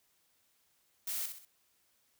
blue noise with echo, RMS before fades -37 dBFS, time 1.07-1.26 s, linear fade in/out 5 ms, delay 64 ms, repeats 3, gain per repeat -7 dB, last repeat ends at 1.452 s, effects white hiss -73 dBFS RMS until 2.19 s

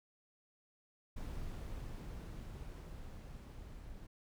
brown noise with level ramp, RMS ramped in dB -43 to -51 dBFS, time 1.16-4.07 s, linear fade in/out 10 ms, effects none

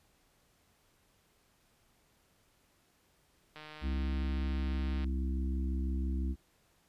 click train, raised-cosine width 0.3 ms, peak -32 dBFS, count 228, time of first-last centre 3.56-5.044 s, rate 153 Hz
harmonic tone, 66 Hz, C2, 16 cents sharp, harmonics 1 / 3 / 4 / 5, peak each -31 / -41 / -43 / -45 dBFS, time 3.81-6.36 s, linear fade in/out 50 ms
effects pink hiss -70 dBFS RMS until 6.88 s + resampled to 32000 Hz

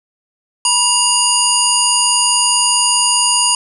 harmonic tone with a mistuned harmonic, 970 Hz, B5, 31 cents flat, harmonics 1 / 3 / 5 / 7 / 9 / 10, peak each -18 / -18 / -18 / -18 / -18 / -18 dBFS, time 0.65-3.55 s, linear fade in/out 2 ms, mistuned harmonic 3, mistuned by -45 cents, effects none

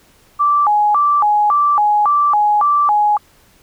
sine tone with vibrato, 987.8 Hz, B5, in tune, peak -10 dBFS, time 0.39-3.18 s, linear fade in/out 20 ms, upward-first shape square, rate 1.8 Hz, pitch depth 290 cents each way, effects pink hiss -51 dBFS RMS until 3.62 s

